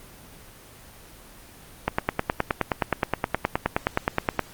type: click train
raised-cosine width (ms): 0.5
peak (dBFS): -5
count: 25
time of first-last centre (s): 1.88-4.393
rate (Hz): 9.55
effects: pink hiss -47 dBFS RMS until 4.53 s + Opus 24 kbps